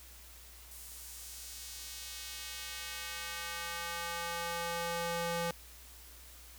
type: tone with high-pass filter sweep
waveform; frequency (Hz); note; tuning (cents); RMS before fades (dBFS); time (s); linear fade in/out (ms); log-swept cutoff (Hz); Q
square; 170; F3; -46; -40; 0.71-5.51; 2; 10000 to 360; 0.8
effects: added 60 Hz sine -55 dBFS peak until 6.58 s + white hiss -55 dBFS RMS until 6.58 s